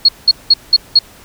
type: tone bursts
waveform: sine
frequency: 4324 Hz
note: C#8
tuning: 44 cents flat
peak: -3 dBFS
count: 5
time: 0.05-0.99 s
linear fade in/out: 5 ms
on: 36 ms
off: 190 ms
effects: pink hiss -41 dBFS RMS until 1.24 s